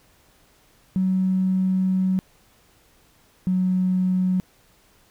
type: tone pair in turn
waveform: triangle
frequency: 187.3 / 184.51 Hz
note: F#3 / F#3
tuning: +21 / -5 cents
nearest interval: unison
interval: 26 cents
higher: first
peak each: -14 dBFS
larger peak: neither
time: 0.96-2.19 / 3.47-4.4 s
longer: first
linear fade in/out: 0 ms
effects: tanh soft clip ceiling -16 dBFS + pink hiss -58 dBFS RMS until 5.1 s

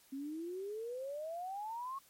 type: exponential sweep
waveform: sine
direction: up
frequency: 264.6 to 1110 Hz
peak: -39 dBFS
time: 0.12-1.99 s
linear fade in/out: 10 ms
effects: white hiss -65 dBFS RMS until 2.09 s + MP3 64 kbps

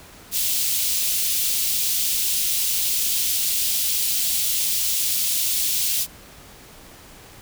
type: high-pass noise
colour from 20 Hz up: white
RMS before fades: -22 dBFS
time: 0.31-6.07 s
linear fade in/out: 50 ms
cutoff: 2800 Hz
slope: 24 dB/octave
effects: pink hiss -45 dBFS RMS until 7.41 s

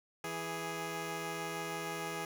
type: tone pair together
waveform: 10% pulse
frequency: 164.81 / 415.3 Hz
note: E3 / G#4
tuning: 0 / 0 cents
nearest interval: octave + major third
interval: 1600 cents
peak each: -33 / -31 dBFS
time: 0.24-2.25 s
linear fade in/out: 2 ms
effects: none

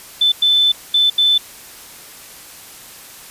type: tone bursts at uneven times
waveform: sine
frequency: 3520 Hz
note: A7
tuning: in tune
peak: -10 dBFS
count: 4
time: 0.21-0.32 / 0.42-0.72 / 0.94-1.1 / 1.18-1.38 s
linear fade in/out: 5 ms
effects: white hiss -38 dBFS RMS until 3.3 s + resampled to 32000 Hz

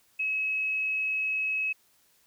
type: tone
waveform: sine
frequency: 2568 Hz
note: E7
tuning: 46 cents flat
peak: -26 dBFS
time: 0.19-1.73 s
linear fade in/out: 10 ms
effects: white hiss -65 dBFS RMS until 2.26 s

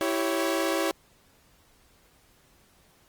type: chord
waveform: sawtooth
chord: C# diminished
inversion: first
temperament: equal with one note detuned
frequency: 329.6 / 388.6 / 554.4 Hz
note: E4 / G4 / C#5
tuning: 0 / -15 / 0 cents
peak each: -24 / -27 / -25 dBFS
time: 0.01-0.91 s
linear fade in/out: 0 ms
effects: pink hiss -61 dBFS RMS until 3.08 s + Opus 32 kbps

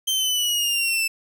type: exponential sweep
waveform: sawtooth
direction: down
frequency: 3136 to 2637 Hz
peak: -17 dBFS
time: 0.07-1.08 s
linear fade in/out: 10 ms
effects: 9-bit

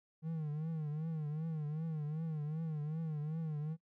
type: tone with vibrato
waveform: triangle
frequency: 155.56 Hz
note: D#3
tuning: in tune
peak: -34 dBFS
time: 0.22-3.77 s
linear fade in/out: 50 ms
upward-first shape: triangle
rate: 2.6 Hz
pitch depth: 110 cents each way
effects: noise-tail reverb RT60 0.1 s tail -21 dB re dry

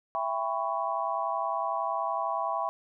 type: chord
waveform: sine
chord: C# half-diminished seventh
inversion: first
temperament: just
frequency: 665.2 / 798.3 / 997.9 / 1108.7 Hz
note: E5 / G5 / B5 / C#6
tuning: +16 / +31 / +18 / 0 cents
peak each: -33 dBFS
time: 0.15-2.69 s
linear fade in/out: 0 ms
effects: none

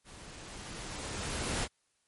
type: noise with level ramp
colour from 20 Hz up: pink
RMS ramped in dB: -51 to -32 dBFS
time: 0.04-1.68 s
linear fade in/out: 50 ms
effects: white hiss -75 dBFS RMS until 2.07 s + MP3 48 kbps

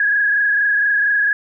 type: tone with frequency modulation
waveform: sine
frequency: 1661.2 Hz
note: G#6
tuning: in tune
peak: -13 dBFS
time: 0-1.33 s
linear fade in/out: 2 ms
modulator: 24.3 Hz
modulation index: 1.8
effects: none

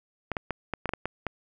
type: clicks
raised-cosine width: 0.5 ms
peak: -14 dBFS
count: 9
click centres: 0.317 / 0.368 / 0.507 / 0.737 / 0.857 / 0.892 / 0.936 / 1.056 / 1.267 s
effects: none

